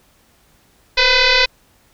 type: tone with frequency modulation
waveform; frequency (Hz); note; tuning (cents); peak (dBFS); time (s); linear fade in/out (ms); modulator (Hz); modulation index
sine; 987.8; B5; 0; -10; 0.97-1.46; 10; 503; 7.6
effects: pink hiss -55 dBFS RMS until 1.93 s